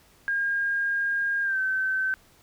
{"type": "tone with pitch glide", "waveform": "sine", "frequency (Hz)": [1617, 1537.7], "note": ["G#6", "G6"], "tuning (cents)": [-47, -34], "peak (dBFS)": -23, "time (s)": [0.28, 2.14], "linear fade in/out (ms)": 0, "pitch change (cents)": -87, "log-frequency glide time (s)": [1.43, 1.59], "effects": ["pink hiss -58 dBFS RMS until 2.42 s"]}